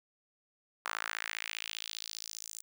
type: tone with high-pass filter sweep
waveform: sawtooth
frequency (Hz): 55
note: A1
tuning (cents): 0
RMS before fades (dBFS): -41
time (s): 0.85-2.62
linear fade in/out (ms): 0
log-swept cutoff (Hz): 1200 to 7600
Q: 2.3
effects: none